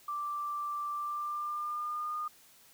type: tone with pitch glide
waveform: sine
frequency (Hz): 1174.7 to 1220.3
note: D6 to D#6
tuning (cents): 0 to -34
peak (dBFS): -33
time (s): 0.08-2.28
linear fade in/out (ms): 5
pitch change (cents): +66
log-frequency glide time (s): 0.93-2.16
effects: white hiss -60 dBFS RMS until 2.73 s